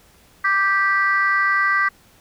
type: chord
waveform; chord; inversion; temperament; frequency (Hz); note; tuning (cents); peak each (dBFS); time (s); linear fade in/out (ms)
sine; G major; second; just; 1176 / 1568 / 1960; D6 / G6 / B6; +2 / 0 / -14; -19; 0.44-1.89; 10
effects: tanh soft clip ceiling -7 dBFS + pink hiss -53 dBFS RMS until 2.2 s